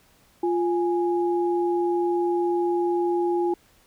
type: tone pair together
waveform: sine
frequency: 349.2 / 830.5 Hz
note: F4 / G#5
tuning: 0 / 0 cents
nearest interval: octave + minor third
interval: 1500 cents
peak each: -21 / -28 dBFS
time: 0.43-3.54 s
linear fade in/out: 5 ms
effects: pink hiss -59 dBFS RMS until 3.86 s